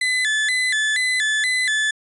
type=tone with vibrato; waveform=35% pulse; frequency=1869 Hz; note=A#6; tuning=4 cents sharp; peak=-16 dBFS; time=0.01-1.91 s; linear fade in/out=5 ms; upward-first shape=square; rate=2.1 Hz; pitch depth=130 cents each way; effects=resampled to 24000 Hz